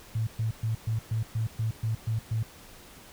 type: tone bursts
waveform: sine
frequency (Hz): 111.4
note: A2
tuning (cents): +22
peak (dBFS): -25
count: 10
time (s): 0.15-2.43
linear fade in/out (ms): 5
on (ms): 120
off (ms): 120
effects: pink hiss -50 dBFS RMS until 3.12 s

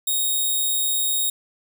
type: tone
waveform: 5% pulse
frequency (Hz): 3744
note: A#7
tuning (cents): +7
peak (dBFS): -12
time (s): 0.07-1.3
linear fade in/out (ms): 5
effects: none

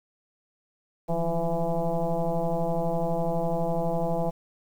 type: tone with frequency modulation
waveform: sine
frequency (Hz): 338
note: E4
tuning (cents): +43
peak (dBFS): -23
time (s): 1.08-4.31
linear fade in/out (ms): 20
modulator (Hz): 166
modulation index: 2.8
effects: 9-bit

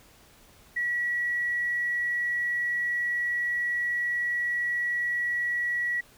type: tone with tanh clipping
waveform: triangle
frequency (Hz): 1930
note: B6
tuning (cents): -40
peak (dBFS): -25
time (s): 0.76-6.01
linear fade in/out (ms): 10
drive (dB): 3
effects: pink hiss -56 dBFS RMS until 6.17 s

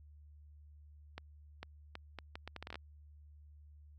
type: accelerating click train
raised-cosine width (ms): 0.3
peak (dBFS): -28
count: 13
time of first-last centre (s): 1.18-2.756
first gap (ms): 450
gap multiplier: 0.72
effects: added 74 Hz sine -55 dBFS peak until 3.98 s

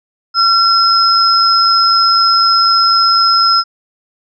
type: tone pair together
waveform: sine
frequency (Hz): 1358 / 5127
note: F6 / E8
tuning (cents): -49 / -49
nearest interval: octave + major seventh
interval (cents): 2300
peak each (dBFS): -10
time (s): 0.34-3.64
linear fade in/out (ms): 50
effects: none

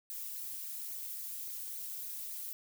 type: noise with flanger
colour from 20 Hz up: violet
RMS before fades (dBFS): -42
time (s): 0.1-2.53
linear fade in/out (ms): 0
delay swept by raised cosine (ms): 0.45 to 3.75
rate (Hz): 3.6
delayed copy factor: +0.85
effects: none

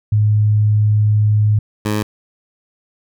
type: tone pair in turn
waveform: sine / 15% pulse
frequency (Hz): 105.9 / 105.9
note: G#2 / G#2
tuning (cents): +34 / +34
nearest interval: unison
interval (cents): 0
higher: neither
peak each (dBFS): -10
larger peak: neither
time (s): 0.12-1.59 / 1.85-2.03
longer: first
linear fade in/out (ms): 5
effects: none

